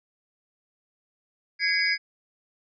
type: tone cluster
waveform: sine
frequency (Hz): 1660 / 2058 / 2236 / 4954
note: G#6 / C7 / C#7 / D#8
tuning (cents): -1 / -29 / +14 / -8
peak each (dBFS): -27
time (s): 1.59-1.98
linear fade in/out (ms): 50
effects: none